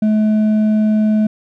sine tone with hard clipping, 214.7 Hz, A3, 42 cents flat, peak -12 dBFS, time 0.02-1.27 s, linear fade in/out 5 ms, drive 4 dB, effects none

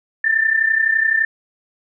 sine tone pair together, 1760 / 1791.8 Hz, A6 / A6, 0 / +31 cents, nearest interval unison, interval 31 cents, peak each -19 / -15 dBFS, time 0.24-1.25 s, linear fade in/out 5 ms, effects none

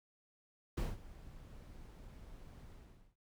brown noise with ADSR envelope, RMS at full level -34 dBFS, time 0.77-3.16 s, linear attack 8 ms, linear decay 190 ms, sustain -19 dB, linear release 460 ms, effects none

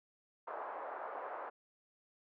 pink band-pass noise, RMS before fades -44 dBFS, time 0.47-1.5 s, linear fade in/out 10 ms, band 530 to 1300 Hz, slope 24 dB/octave, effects none

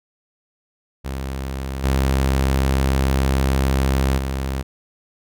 sawtooth tone with level steps, 66.8 Hz, C2, 36 cents sharp, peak -21 / -12 / -18 dBFS, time 1.04-4.63 s, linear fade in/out 20 ms, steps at 1.83 / 4.17 s, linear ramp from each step 20 ms, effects none

